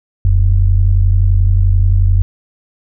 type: tone pair together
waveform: sine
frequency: 41.05 / 92.5 Hz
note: E1 / F#2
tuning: -6 / 0 cents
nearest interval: octave + major second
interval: 1406 cents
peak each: -10 dBFS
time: 0.25-2.22 s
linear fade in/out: 0 ms
effects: none